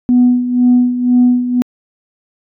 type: tone with tremolo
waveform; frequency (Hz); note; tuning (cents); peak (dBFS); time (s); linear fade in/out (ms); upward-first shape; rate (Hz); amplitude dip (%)
sine; 246.9; B3; 0; -4; 0.09-1.62; 0; sine; 2; 70
effects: tanh soft clip ceiling -2 dBFS